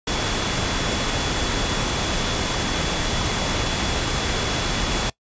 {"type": "tone in noise", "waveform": "sine", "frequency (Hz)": 3407, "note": "G#7", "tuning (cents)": 44, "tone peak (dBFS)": -33, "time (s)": [0.07, 5.1], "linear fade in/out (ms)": 5, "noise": "pink", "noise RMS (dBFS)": -23, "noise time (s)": [0.07, 5.1], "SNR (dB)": -13, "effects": ["noise-tail reverb RT60 0.1 s tail -22 dB re dry", "resampled to 16000 Hz"]}